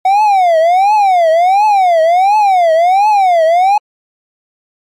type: tone with vibrato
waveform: triangle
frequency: 740 Hz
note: F#5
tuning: in tune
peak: -4 dBFS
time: 0.05-3.78 s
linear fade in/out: 5 ms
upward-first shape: triangle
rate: 1.4 Hz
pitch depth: 280 cents each way
effects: MP3 64 kbps

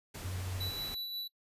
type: noise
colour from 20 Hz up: pink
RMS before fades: -45 dBFS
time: 0.14-0.95 s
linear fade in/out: 10 ms
type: tone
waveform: sine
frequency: 92.5 Hz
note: F#2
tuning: in tune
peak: -36 dBFS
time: 0.24-0.71 s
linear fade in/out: 10 ms
type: tone with tremolo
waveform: square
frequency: 3951 Hz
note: B7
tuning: in tune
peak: -36 dBFS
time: 0.6-1.28 s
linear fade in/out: 10 ms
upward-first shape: sine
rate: 5.6 Hz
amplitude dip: 35%
effects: noise-tail reverb RT60 0.1 s tail -24 dB re dry + resampled to 32000 Hz

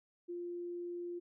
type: tone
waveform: sine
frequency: 349.2 Hz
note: F4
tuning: in tune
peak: -39 dBFS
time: 0.28-1.2 s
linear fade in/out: 20 ms
effects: none

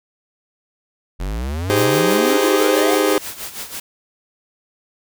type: exponential sweep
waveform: square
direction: up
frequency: 42.61 to 784 Hz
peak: -22 dBFS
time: 1.19-2.97 s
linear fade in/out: 20 ms
type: chord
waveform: 40% pulse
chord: Ab major seventh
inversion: second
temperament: just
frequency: 311.5 / 389.3 / 415.3 / 519.1 Hz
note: Eb4 / G4 / Ab4 / C5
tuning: +2 / -12 / 0 / -14 cents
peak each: -19 dBFS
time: 1.7-3.18 s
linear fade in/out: 0 ms
type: noise with tremolo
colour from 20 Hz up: white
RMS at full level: -28 dBFS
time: 1.76-3.8 s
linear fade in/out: 5 ms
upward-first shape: sine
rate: 6.1 Hz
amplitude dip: 70%
effects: none

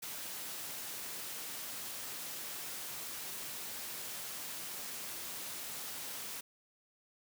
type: high-pass noise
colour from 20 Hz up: white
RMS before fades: -43 dBFS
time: 0.02-6.41 s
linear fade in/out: 10 ms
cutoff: 100 Hz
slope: 12 dB/octave
effects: none

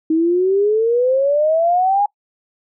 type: exponential sweep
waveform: sine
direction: up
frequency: 313.8 to 830.6 Hz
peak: -12 dBFS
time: 0.1-2.06 s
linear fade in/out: 5 ms
effects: noise-tail reverb RT60 0.1 s tail -24 dB re dry

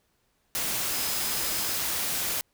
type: tone in noise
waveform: sine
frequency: 5060 Hz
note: D#8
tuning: 28 cents sharp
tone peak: -38 dBFS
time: 0.92-1.76 s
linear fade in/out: 0 ms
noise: white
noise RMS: -29 dBFS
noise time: 0.55-2.41 s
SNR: -12 dB
effects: pink hiss -71 dBFS RMS until 2.53 s

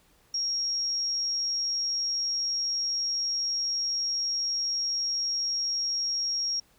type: tone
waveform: sine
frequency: 5588 Hz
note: F8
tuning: in tune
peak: -26 dBFS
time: 0.34-6.6 s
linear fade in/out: 5 ms
effects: pink hiss -63 dBFS RMS until 6.78 s

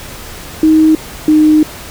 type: tone pair in turn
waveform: sine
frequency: 314.2 / 307.4 Hz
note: D#4 / D#4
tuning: +17 / -21 cents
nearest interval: unison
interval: 38 cents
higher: first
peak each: -4 dBFS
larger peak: neither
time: 0.63-0.95 / 1.28-1.63 s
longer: second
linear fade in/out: 2 ms
effects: pink hiss -29 dBFS RMS until 1.9 s

